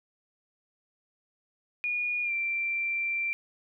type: tone with pitch glide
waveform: sine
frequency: 2442 to 2355 Hz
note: D#7 to D7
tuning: -33 to +4 cents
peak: -27 dBFS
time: 1.84-3.33 s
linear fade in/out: 0 ms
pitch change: -63 cents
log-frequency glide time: 2.23-2.32 s
effects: none